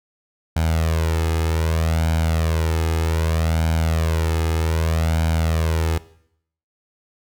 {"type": "tone with flanger", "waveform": "sawtooth", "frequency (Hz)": 81, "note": "E2", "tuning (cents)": -30, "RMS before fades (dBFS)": -20, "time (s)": [0.56, 5.98], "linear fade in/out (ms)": 5, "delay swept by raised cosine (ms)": [1.3, 2.4], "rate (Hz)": 0.64, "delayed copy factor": 0.6, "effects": ["noise-tail reverb RT60 0.7 s tail -18 dB re dry"]}